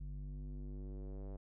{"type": "tone with low-pass filter sweep", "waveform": "square", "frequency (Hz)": 49, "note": "G1", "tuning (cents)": 0, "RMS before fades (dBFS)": -45, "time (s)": [0, 1.37], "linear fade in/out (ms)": 10, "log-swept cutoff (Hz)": [140, 610], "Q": 1.5, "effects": []}